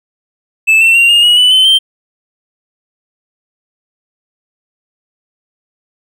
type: tone with pitch steps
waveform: triangle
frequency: 2625 / 2693 / 2762 / 2833 / 2906 / 2981 / 3057 / 3136 Hz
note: E7 / E7 / F7 / F7 / F#7 / F#7 / G7 / G7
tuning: -8 / +36 / -20 / +24 / -32 / +12 / -44 / 0 cents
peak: -3 dBFS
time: 0.67-1.79 s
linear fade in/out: 20 ms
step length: 140 ms
effects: none